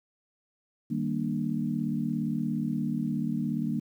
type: chord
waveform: sine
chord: Eb major seventh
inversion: none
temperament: equal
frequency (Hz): 155.56 / 196 / 233.1 / 293.7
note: Eb3 / G3 / Bb3 / D4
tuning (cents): 0 / 0 / 0 / 0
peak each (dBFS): -33 / -33 / -30 / -35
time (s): 0.9-3.8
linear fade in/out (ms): 10
effects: 10-bit